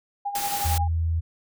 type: tone with tremolo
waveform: sine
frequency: 810 Hz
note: G#5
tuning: 43 cents flat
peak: -24 dBFS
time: 0.25-0.88 s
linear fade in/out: 10 ms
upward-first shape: sine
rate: 11 Hz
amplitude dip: 65%
type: noise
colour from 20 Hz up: white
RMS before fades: -30 dBFS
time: 0.35-0.78 s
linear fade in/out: 2 ms
type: tone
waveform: sine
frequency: 82.2 Hz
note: E2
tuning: 4 cents flat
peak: -21 dBFS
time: 0.64-1.21 s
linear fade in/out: 20 ms
effects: none